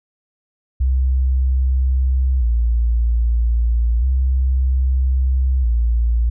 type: tone with vibrato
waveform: sine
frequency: 61.3 Hz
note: B1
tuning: 12 cents flat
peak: -13 dBFS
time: 0.8-6.3 s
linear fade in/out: 10 ms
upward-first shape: square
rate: 0.31 Hz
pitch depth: 96 cents each way
effects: none